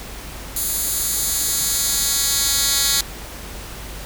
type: tone with high-pass filter sweep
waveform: 10% pulse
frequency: 277.2 Hz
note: C#4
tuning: in tune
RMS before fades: -20 dBFS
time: 0.56-3.01 s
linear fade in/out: 2 ms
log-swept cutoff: 9600 to 4300 Hz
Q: 0.91
effects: added 50 Hz sine -35 dBFS peak until 4.05 s + pink hiss -35 dBFS RMS until 4.05 s